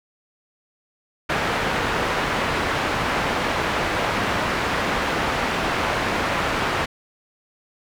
white low-pass noise, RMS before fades -23 dBFS, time 1.29-6.86 s, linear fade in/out 10 ms, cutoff 1700 Hz, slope 12 dB/octave, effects none

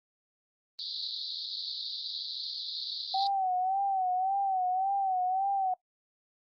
pink band-pass noise, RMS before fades -36 dBFS, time 0.79-3.27 s, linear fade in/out 0 ms, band 3700 to 4700 Hz, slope 96 dB/octave
sine tone with vibrato, 761 Hz, F#5, 48 cents sharp, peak -26 dBFS, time 3.14-5.74 s, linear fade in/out 5 ms, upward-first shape sine, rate 1.8 Hz, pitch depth 76 cents each way
effects noise-tail reverb RT60 0.1 s tail -21 dB re dry + Opus 32 kbps

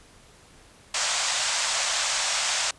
white band-pass noise, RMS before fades -26 dBFS, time 0.94-2.71 s, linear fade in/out 5 ms, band 580 to 8100 Hz, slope 48 dB/octave, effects pink hiss -53 dBFS RMS until 2.78 s + resampled to 24000 Hz

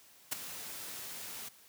white noise with ADSR envelope, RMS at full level -31 dBFS, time 0.31-1.49 s, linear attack 17 ms, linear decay 9 ms, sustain -13 dB, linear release 8 ms, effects white hiss -60 dBFS RMS until 1.68 s + high-pass 80 Hz 12 dB/octave

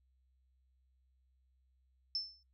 sine tone with exponential decay, 5300 Hz, E8, 9 cents sharp, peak -31 dBFS, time 2.15-2.43 s, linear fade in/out 1 ms, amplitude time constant 60 ms, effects noise-tail reverb RT60 0.1 s tail -18 dB re dry + added 64 Hz sine -70 dBFS peak until 2.53 s

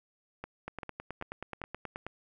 two click trains, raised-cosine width 0.5 ms, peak -24 / -23 dBFS, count 4 / 14, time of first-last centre 0.44-1.616 / 0.68-2.066 s, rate 2.55 / 9.38 Hz, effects none

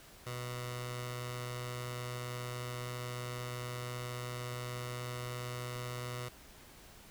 15% pulse tone with notch filter, 122.9 Hz, B2, 8 cents flat, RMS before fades -41 dBFS, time 0.26-6.29 s, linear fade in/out 10 ms, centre 280 Hz, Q 0.68, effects pink hiss -56 dBFS RMS until 7.1 s

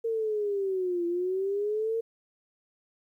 sine linear two-way sweep, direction down then up, 459.8 to 341.1 to 459.8 Hz, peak -26 dBFS, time 0.04-2.01 s, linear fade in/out 10 ms, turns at 1.06 s, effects 11-bit

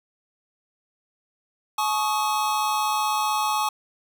square chord, Ab suspended fourth, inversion none, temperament equal with one note detuned, 852 / 1108.7 / 1244.5 Hz, Ab5 / Db6 / Eb6, +44 / 0 / 0 cents, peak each -25 / -27 / -30 dBFS, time 1.78-3.69 s, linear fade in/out 5 ms, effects none

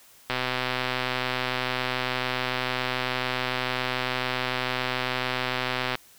click train, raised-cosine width 0.3 ms, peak -10 dBFS, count 719, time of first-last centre 0.3-5.954 s, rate 127 Hz, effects white hiss -54 dBFS RMS until 6.18 s

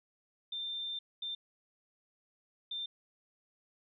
sine tone bursts at uneven times, 3585 Hz, A7, 32 cents sharp, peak -36 dBFS, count 3, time 0.52-0.99 / 1.22-1.35 / 2.71-2.86 s, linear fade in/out 5 ms, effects none

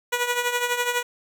10% pulse tone with tremolo, 486.4 Hz, B4, 26 cents flat, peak -11 dBFS, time 0.12-1.03 s, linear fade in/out 10 ms, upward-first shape triangle, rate 12 Hz, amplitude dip 70%, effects none

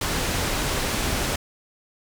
pink low-pass noise, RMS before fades -25 dBFS, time 0.01-1.36 s, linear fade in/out 5 ms, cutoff 11000 Hz, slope 12 dB/octave, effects none

